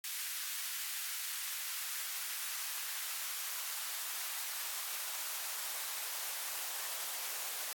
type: noise with high-pass filter sweep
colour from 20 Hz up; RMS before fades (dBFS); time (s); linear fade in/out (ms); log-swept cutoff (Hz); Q
white; -40; 0.04-7.73; 2; 1700 to 650; 1
effects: AAC 64 kbps